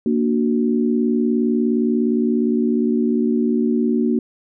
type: chord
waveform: sine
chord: Bb augmented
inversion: none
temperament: equal with one note detuned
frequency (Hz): 233.1 / 292.8 / 370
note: Bb3 / D4 / F#4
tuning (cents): 0 / -5 / 0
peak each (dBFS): -17 / -22 / -22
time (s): 0.06-4.19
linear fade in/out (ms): 2
effects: none